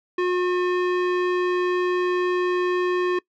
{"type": "tone with low-pass filter", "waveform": "square", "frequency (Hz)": 360.2, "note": "F#4", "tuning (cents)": -46, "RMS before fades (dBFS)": -22, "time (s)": [0.18, 3.19], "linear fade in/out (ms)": 5, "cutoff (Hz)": 2400, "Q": 1.1, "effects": ["noise-tail reverb RT60 0.1 s tail -23 dB re dry"]}